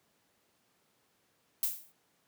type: noise with exponential decay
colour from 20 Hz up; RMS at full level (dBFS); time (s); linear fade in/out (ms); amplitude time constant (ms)
violet; -27; 1.63-1.92; 1; 61
effects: pink hiss -72 dBFS RMS until 2.27 s + high-pass 150 Hz 12 dB/octave